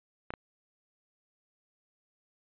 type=clicks; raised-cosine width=0.5 ms; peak=-21 dBFS; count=2; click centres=0.305 / 0.338 s; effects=resampled to 8000 Hz